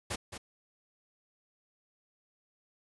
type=noise with echo; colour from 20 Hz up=pink; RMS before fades=-35 dBFS; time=0.1-0.16 s; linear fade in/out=10 ms; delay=220 ms; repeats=1; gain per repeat=-8 dB; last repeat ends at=0.38 s; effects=resampled to 24000 Hz